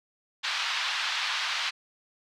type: band-pass noise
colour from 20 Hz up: white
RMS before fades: -30 dBFS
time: 0.43-1.71 s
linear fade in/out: 20 ms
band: 930 to 4300 Hz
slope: 24 dB/octave
effects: none